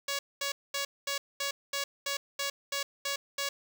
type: tone bursts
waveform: 5% pulse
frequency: 560 Hz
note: C#5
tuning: 18 cents sharp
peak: -19 dBFS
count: 11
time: 0.08-3.49 s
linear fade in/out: 5 ms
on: 110 ms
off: 220 ms
effects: none